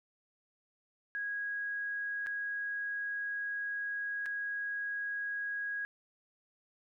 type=tone with dropouts; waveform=sine; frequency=1650 Hz; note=G#6; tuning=12 cents flat; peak=-34 dBFS; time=1.15-5.85 s; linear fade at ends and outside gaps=0 ms; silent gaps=2.263-2.269 / 4.258-4.262 s; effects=none